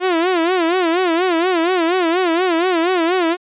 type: tone with vibrato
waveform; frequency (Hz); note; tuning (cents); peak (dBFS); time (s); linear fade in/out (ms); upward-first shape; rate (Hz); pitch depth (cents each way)
sawtooth; 349.2; F4; 0; -10; 0-3.37; 50; sine; 4.2; 130
effects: resampled to 8000 Hz